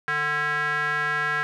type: tone with band-pass filter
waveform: square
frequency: 149 Hz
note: D3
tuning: 25 cents sharp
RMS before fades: -25 dBFS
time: 0.08-1.43 s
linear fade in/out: 0 ms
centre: 1600 Hz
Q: 5.2
effects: none